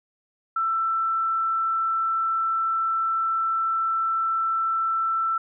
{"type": "tone", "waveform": "sine", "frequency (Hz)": 1333, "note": "E6", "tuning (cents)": 19, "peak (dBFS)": -21, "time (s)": [0.56, 5.38], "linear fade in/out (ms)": 5, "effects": []}